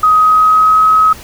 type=tone with pitch glide; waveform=sine; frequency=1258 to 1274.8 Hz; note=D#6 to D#6; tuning=+19 to +42 cents; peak=-5 dBFS; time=0.03-1.13 s; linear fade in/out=5 ms; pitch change=+23 cents; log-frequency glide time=0.16-0.85 s; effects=pink hiss -33 dBFS RMS until 1.23 s